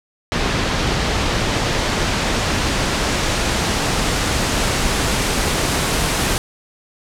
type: noise with low-pass filter sweep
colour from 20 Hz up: pink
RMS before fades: -19 dBFS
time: 0.32-6.38 s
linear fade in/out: 0 ms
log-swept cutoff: 4800 to 11000 Hz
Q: 0.76
effects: none